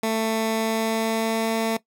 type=tone with pitch glide; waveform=15% pulse; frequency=222.2 to 224.4 Hz; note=A3 to A3; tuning=+17 to +34 cents; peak=-15 dBFS; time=0.03-1.77 s; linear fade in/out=5 ms; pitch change=+17 cents; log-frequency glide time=0.51-1.5 s; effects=noise-tail reverb RT60 0.1 s tail -18 dB re dry